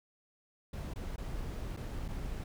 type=noise with dropouts; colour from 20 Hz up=brown; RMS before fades=-39 dBFS; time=0.73-2.44 s; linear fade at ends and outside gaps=5 ms; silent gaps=0.937-0.958 / 1.162-1.18 / 1.766-1.771 / 2.081-2.085 s; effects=none